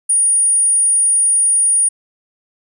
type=tone; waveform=sine; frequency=9570 Hz; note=D9; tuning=32 cents sharp; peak=-10 dBFS; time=0.09-1.89 s; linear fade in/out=10 ms; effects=none